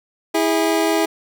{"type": "tone pair together", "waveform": "25% pulse", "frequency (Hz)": [326.1, 410.8], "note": ["E4", "G#4"], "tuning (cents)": [-19, -19], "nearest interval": "major third", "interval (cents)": 400, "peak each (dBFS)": [-14, -16], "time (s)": [0.34, 1.06], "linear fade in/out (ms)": 10, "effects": []}